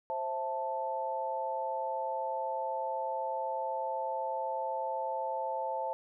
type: chord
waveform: sine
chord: A minor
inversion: first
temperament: just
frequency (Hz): 528 / 660 / 880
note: C5 / E5 / A5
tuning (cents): +16 / +2 / 0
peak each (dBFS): -37 / -39 / -34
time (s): 0.1-5.93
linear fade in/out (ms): 0
effects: none